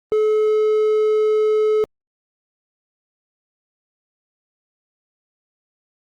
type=tone; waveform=triangle; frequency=430 Hz; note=A4; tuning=40 cents flat; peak=-12 dBFS; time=0.12-1.84 s; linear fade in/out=0 ms; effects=Opus 24 kbps